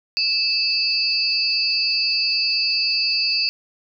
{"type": "tone cluster", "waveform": "sine", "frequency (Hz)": [2629, 4495, 4866], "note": ["E7", "C#8", "D#8"], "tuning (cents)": [-5, 23, -39], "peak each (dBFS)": [-24, -21, -22], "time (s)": [0.17, 3.49], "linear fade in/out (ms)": 0, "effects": []}